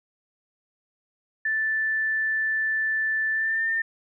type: tone with pitch glide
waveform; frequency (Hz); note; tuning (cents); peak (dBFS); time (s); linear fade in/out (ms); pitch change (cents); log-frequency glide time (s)
sine; 1760 to 1806.3; A6 to A6; 0 to +45; -22; 1.45-3.82; 5; +45; 3.32-3.68
effects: none